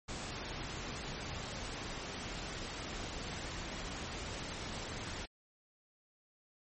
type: noise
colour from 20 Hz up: pink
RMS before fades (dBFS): -42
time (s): 0.08-5.26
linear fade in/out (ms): 10
effects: MP3 32 kbps